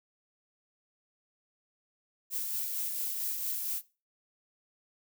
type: noise with tremolo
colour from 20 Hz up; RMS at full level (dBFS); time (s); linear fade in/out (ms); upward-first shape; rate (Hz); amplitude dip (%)
violet; -33; 2.3-3.82; 50; sine; 4.4; 30
effects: noise-tail reverb RT60 0.3 s tail -19 dB re dry